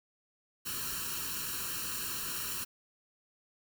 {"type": "noise with comb filter", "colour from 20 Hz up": "white", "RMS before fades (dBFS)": -37, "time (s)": [0.65, 2.65], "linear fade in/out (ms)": 20, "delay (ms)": 0.71, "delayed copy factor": 0.9, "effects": []}